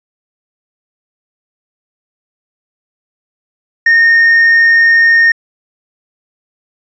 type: tone with tanh clipping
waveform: triangle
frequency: 1838 Hz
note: A#6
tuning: 25 cents flat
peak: -5 dBFS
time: 3.86-5.32 s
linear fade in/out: 5 ms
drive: 6 dB
effects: resampled to 16000 Hz